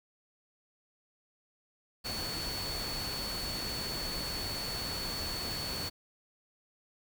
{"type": "tone in noise", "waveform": "sine", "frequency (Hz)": 4435, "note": "C#8", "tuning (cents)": 0, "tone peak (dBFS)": -37, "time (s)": [2.04, 5.9], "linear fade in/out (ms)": 20, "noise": "pink", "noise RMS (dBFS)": -39, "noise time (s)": [2.04, 5.9], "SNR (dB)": -1, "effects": []}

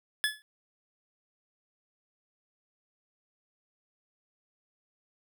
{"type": "tone with exponential decay", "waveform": "25% pulse", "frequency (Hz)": 1716, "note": "A6", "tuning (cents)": -44, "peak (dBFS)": -18, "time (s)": [0.24, 0.42], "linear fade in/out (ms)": 0, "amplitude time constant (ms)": 39, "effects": []}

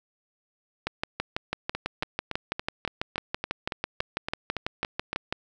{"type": "two click trains", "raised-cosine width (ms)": 0.3, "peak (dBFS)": [-14, -11], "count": [13, 28], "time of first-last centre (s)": [[1.75, 5.13], [0.87, 5.325]], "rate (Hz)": [3.55, 6.06], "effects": []}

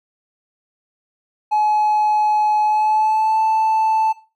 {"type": "tone with pitch glide", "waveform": "triangle", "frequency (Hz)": [849, 878.9], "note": ["G#5", "A5"], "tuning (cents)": [38, -2], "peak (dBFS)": -11, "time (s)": [1.51, 4.13], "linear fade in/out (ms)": 20, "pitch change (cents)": 60, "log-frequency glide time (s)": [2.62, 3.38], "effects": ["noise-tail reverb RT60 0.3 s tail -17 dB re dry", "tanh soft clip ceiling -9 dBFS"]}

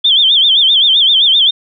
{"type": "tone with vibrato", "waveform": "sine", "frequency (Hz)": 3345, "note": "G#7", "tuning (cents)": 12, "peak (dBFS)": -6, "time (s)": [0.04, 1.51], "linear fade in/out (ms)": 10, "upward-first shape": "sine", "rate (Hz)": 7.7, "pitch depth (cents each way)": 150, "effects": []}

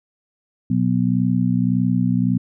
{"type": "harmonic tone", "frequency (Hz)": 61.74, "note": "B1", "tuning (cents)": 0, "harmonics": [2, 3, 4], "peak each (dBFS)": [-21, -19, -20], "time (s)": [0.7, 2.38], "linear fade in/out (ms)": 5, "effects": []}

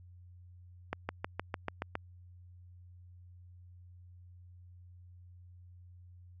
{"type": "accelerating click train", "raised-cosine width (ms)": 0.5, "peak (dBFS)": -19, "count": 8, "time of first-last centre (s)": [0.93, 1.954], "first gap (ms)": 160, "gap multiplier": 0.97, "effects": ["added 89 Hz sine -52 dBFS peak until 6.4 s"]}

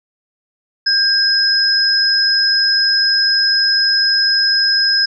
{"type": "tone pair together", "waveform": "sine", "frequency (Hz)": [1600, 5108], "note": ["G6", "D#8"], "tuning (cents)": [35, 45], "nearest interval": "octave + minor sixth", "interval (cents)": 2010, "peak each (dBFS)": [-17, -12], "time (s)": [0.86, 5.06], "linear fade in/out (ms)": 10, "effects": []}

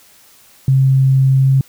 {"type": "tone with pitch glide", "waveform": "sine", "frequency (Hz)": [133.6, 134.37], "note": ["C3", "C3"], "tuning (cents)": [36, 46], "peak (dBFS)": -8, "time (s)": [0.68, 1.61], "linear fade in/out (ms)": 2, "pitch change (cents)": 10, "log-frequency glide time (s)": [1.39, 1.5], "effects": ["white hiss -47 dBFS RMS until 1.68 s"]}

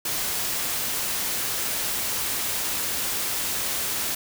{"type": "noise", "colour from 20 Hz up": "white", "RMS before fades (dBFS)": -27, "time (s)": [0.05, 4.15], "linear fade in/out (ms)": 5, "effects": []}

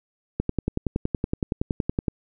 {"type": "click train", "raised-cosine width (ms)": 3, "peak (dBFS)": -10, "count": 19, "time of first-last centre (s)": [0.4, 2.082], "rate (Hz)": 10.7, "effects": []}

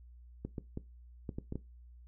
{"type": "clicks", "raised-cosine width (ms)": 3, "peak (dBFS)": -25, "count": 7, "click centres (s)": [0.45, 0.582, 0.774, 1.292, 1.385, 1.524, 1.556], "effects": ["noise-tail reverb RT60 0.2 s tail -18 dB re dry", "added 60 Hz sine -52 dBFS peak until 2.07 s"]}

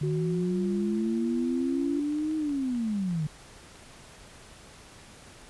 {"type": "linear two-way sweep", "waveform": "sine", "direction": "up then down", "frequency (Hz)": [146.83, 314.8, 146.83], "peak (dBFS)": -26, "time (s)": [0.01, 3.27], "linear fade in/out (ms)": 5, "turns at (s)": 2.36}
{"type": "tone with pitch glide", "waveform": "sine", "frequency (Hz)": [370, 339.3], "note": ["F#4", "F4"], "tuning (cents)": [0, -50], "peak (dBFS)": -30, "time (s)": [0.03, 2], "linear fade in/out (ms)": 5, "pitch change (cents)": -150, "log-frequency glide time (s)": [0.22, 1.01]}
{"type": "clicks", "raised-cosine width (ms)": 0.3, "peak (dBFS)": -35, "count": 8, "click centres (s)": [2.124, 2.186, 2.313, 2.494, 2.749, 3.11, 3.223, 3.757]}
{"effects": ["pink hiss -50 dBFS RMS until 5.49 s", "resampled to 24000 Hz"]}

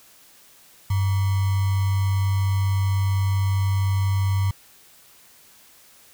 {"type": "tone with sample-and-hold", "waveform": "sine", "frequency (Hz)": 97.2, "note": "G2", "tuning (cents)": -14, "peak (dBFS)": -18, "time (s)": [0.9, 4.51], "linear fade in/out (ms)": 5, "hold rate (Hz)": 1050, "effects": ["white hiss -52 dBFS RMS until 6.13 s"]}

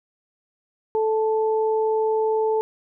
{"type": "tone pair together", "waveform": "sine", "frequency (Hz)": [437.8, 877], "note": ["A4", "A5"], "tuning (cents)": [-9, -6], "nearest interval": "octave", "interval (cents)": 1203, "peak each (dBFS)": [-19, -26], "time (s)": [0.95, 2.61], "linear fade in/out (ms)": 0, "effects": []}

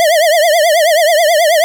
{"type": "tone with vibrato", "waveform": "square", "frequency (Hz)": 643, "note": "E5", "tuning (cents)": -43, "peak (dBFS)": -8, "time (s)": [0, 1.64], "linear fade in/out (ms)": 0, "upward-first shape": "triangle", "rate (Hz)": 9.3, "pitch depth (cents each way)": 180, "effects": []}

